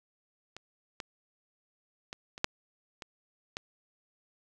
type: clicks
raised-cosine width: 0.2 ms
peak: -26 / -20 / -22 / -26 / -8 / -24 / -18 dBFS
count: 7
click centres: 0.566 / 1.002 / 2.129 / 2.379 / 2.444 / 3.022 / 3.569 s
effects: none